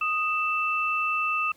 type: tone pair together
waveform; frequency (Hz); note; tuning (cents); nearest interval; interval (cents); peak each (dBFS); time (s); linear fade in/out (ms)
sine; 1244.5 / 2655; D#6 / E7; 0 / +12; octave + minor second; 1312; -26; 0.01-1.52; 5
effects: pink hiss -59 dBFS RMS until 1.56 s